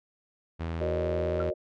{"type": "tone with pitch glide", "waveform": "sawtooth", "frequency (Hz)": [82.41, 83.61], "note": ["E2", "E2"], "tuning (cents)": [0, 25], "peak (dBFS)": -27, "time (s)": [0.59, 1.51], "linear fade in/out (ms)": 20, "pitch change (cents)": 25, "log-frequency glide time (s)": [0.94, 1.23]}
{"type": "chord", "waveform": "sine", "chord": "D# minor seventh", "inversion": "first", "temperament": "equal with one note detuned", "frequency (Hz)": [370, 466.2, 554.4, 611.9], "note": ["F#4", "A#4", "C#5", "D#5"], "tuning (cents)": [0, 0, 0, -29], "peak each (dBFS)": [-33, -36, -36, -31], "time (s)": [0.8, 1.54], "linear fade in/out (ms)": 20}
{"type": "tone with exponential decay", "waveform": "sine", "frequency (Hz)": 1361, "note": "F6", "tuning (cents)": -45, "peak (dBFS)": -29, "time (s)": [1.4, 1.47], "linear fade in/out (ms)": 2, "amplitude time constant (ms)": 15}
{"effects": ["low-pass 3000 Hz 12 dB/octave"]}